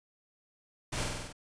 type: noise with echo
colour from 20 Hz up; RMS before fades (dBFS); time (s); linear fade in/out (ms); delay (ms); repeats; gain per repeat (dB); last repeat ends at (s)
pink; -35; 0.92-1.04; 10; 48; 6; -2; 1.328
effects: resampled to 22050 Hz